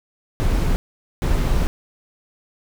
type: noise bursts at uneven times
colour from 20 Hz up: brown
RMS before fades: -18 dBFS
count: 2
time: 0.4-0.76 / 1.22-1.67 s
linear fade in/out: 0 ms
effects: none